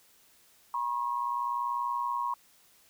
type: tone pair together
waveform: sine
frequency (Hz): 962.5 / 1083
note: B5 / C#6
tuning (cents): -45 / -41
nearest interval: major second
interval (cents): 204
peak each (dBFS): -31 / -32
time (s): 0.74-2.34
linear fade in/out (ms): 2
effects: white hiss -62 dBFS RMS until 2.89 s